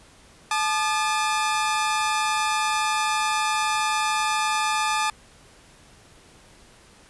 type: tone pair together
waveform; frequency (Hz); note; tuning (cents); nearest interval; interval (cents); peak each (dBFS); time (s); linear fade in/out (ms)
sawtooth; 863.8 / 1211; A5 / D#6; -32 / -47; tritone; 585; -20 / -21; 0.51-5.1; 2
effects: pink hiss -52 dBFS RMS until 7.09 s + resampled to 24000 Hz